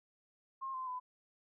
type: tone with pitch steps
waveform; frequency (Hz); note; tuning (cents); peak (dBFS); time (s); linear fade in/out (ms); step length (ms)
sine; 1068 / 1035.8 / 1004.6; C6 / C6 / B5; +35 / -18 / +29; -38; 0.61-1; 20; 130
effects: none